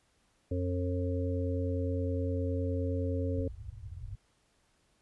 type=harmonic tone; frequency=89.7 Hz; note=F2; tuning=47 cents sharp; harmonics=1 / 3 / 5 / 6; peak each=-31 / -36 / -38 / -39 dBFS; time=0.51-3.48 s; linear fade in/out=5 ms
type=low-pass noise; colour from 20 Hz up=white; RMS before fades=-43 dBFS; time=3.36-4.16 s; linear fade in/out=10 ms; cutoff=120 Hz; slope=96 dB/octave
effects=pink hiss -71 dBFS RMS until 5.01 s + resampled to 24000 Hz